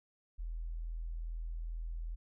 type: tone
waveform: sine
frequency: 41.2 Hz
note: E1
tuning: in tune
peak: -37 dBFS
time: 0.38-2.16 s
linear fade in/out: 20 ms
effects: none